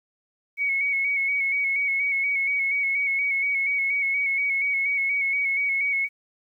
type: tone with vibrato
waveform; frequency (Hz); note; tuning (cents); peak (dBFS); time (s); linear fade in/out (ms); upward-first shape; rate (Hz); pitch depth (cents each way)
sine; 2221; C#7; +3; -21; 0.57-6.09; 50; square; 4.2; 29
effects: 10-bit